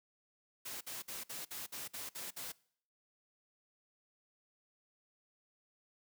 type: noise bursts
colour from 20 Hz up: white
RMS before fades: -44 dBFS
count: 9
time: 0.65-2.522 s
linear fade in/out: 10 ms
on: 160 ms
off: 54 ms
effects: noise-tail reverb RT60 0.6 s tail -23 dB re dry + high-pass 100 Hz 12 dB/octave